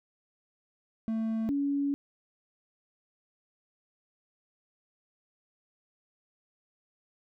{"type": "tone pair in turn", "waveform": ["triangle", "sine"], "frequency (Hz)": [222.9, 282.1], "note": ["A3", "C#4"], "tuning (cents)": [23, 30], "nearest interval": "major third", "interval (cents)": 407, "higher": "second", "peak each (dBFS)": -26, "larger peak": "neither", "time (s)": [[1.08, 1.49], [1.49, 1.94]], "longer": "second", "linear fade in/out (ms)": 0, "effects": []}